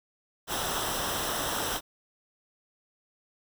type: noise with comb filter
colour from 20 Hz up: pink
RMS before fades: -31 dBFS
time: 0.47-1.81 s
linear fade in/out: 50 ms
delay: 0.44 ms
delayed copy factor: -0.65
effects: none